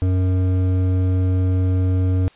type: tone with hard clipping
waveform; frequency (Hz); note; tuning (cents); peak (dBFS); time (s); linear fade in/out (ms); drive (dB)
triangle; 92.5; F#2; 0; -17; 0.02-2.28; 0; 14
effects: white hiss -51 dBFS RMS until 2.35 s + resampled to 8000 Hz